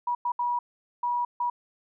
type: tone bursts at uneven times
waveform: sine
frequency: 967 Hz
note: B5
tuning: 37 cents flat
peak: -24 dBFS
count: 5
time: 0.07-0.15 / 0.25-0.32 / 0.39-0.59 / 1.03-1.25 / 1.4-1.5 s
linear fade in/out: 5 ms
effects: none